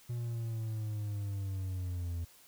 triangle linear sweep, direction down, 120.8 to 83.8 Hz, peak -32 dBFS, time 0.09-2.25 s, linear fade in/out 10 ms, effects white hiss -60 dBFS RMS until 2.47 s

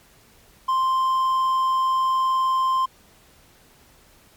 triangle tone, 1046.5 Hz, C6, in tune, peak -16 dBFS, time 0.68-2.86 s, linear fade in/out 10 ms, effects pink hiss -54 dBFS RMS until 4.36 s + MP3 96 kbps

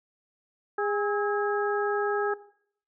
harmonic tone with a mistuned harmonic, 410 Hz, G#4, 22 cents flat, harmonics 1 / 2 / 3 / 4, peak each -28 / -31 / -33 / -34 dBFS, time 0.78-2.34 s, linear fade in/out 5 ms, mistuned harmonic 3, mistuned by +76 cents, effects noise-tail reverb RT60 0.6 s tail -17 dB re dry

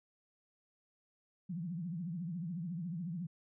sine tone with vibrato, 171.6 Hz, F3, 30 cents flat, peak -37 dBFS, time 1.49-3.27 s, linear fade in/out 10 ms, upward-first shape triangle, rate 14 Hz, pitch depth 200 cents each way, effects none

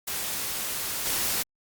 white noise with level steps, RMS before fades -31 / -27 dBFS, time 0.07-1.43 s, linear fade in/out 10 ms, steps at 1.05 s, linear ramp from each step 20 ms, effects Opus 48 kbps

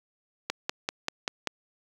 click train, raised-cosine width 0.2 ms, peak -10 dBFS, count 6, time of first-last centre 0.5-1.473 s, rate 5.14 Hz, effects high-pass 200 Hz 12 dB/octave + 8-bit

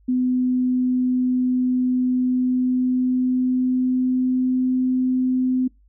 sine tone with pitch glide, 252.5 to 255.7 Hz, B3 to C4, +39 to -40 cents, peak -17 dBFS, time 0.08-5.68 s, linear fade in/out 10 ms, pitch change +21 cents, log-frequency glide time 2.15-4.78 s, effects noise-tail reverb RT60 0.2 s tail -24 dB re dry + added 50 Hz sine -52 dBFS peak until 5.88 s

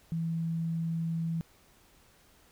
sine tone, 164.81 Hz, E3, in tune, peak -29 dBFS, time 0.12-1.41 s, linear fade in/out 0 ms, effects pink hiss -62 dBFS RMS until 2.51 s

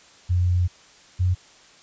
sine tone pair in turn, 89.2 / 90.97 Hz, F2 / F#2, +37 / -29 cents, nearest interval unison, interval 34 cents, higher second, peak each -17 dBFS, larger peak neither, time 0.29-0.68 / 1.19-1.35 s, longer first, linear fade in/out 20 ms, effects white hiss -51 dBFS RMS until 1.82 s + resampled to 16000 Hz

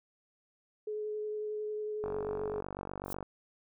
sine tone with vibrato, 424.9 Hz, G#4, 40 cents sharp, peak -34 dBFS, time 0.87-2.61 s, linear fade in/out 5 ms, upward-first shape triangle, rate 11 Hz, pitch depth 13 cents each way
click train, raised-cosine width 1 ms, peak -25 dBFS, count 58, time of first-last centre 2.04-3.228 s, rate 48 Hz
violet noise with exponential growth, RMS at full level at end -35 dBFS, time 3.04-3.13 s, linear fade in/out 0 ms, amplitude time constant 19 ms
effects none

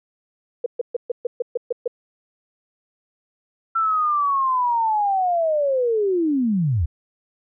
sine tone bursts, 482 Hz, B4, 42 cents flat, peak -18 dBFS, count 9, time 0.64-1.878 s, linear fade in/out 5 ms, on 22 ms, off 130 ms
sine linear sweep, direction down, 1348 to 69.1 Hz, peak -17 dBFS, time 3.75-6.86 s, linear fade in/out 10 ms
effects none

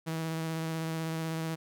sawtooth tone with vibrato, 161.7 Hz, E3, 33 cents flat, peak -28 dBFS, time 0.06-1.56 s, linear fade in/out 20 ms, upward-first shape sine, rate 16 Hz, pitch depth 15 cents each way, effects none

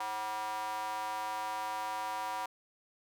square tone with high-pass filter, 107.3 Hz, A2, 43 cents flat, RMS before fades -37 dBFS, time 0-2.46 s, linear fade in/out 5 ms, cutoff 880 Hz, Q 7.2, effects none

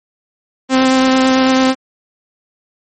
sawtooth tone with vibrato, 261.3 Hz, C4, 2 cents flat, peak -5 dBFS, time 0.69-1.75 s, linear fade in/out 50 ms, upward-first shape triangle, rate 9 Hz, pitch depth 12 cents each way, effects MP3 32 kbps

